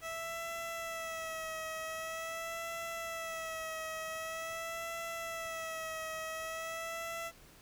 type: tone with vibrato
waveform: 15% pulse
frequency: 653 Hz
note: E5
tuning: 17 cents flat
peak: -32 dBFS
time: 0.01-7.32 s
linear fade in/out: 50 ms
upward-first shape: sine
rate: 0.45 Hz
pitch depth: 39 cents each way
effects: pink hiss -59 dBFS RMS until 7.61 s